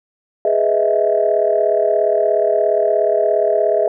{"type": "chord", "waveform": "sine", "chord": "E major seventh", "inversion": "first", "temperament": "equal", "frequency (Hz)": [415.3, 493.9, 622.3, 659.3], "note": ["G#4", "B4", "D#5", "E5"], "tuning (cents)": [0, 0, 0, 0], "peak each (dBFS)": [-18, -22, -17, -16], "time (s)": [0.45, 3.88], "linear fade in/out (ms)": 2, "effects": ["tanh soft clip ceiling -3 dBFS"]}